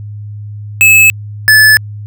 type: tone pair in turn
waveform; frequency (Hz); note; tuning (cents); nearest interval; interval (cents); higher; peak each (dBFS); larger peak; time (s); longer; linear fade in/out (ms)
square; 2596 / 1732.6; E7 / A6; -27 / -27; perfect fifth; 700; first; -3; neither; 0.81-1.1 / 1.48-1.77; neither; 0
effects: added 104 Hz sine -22 dBFS peak until 2.06 s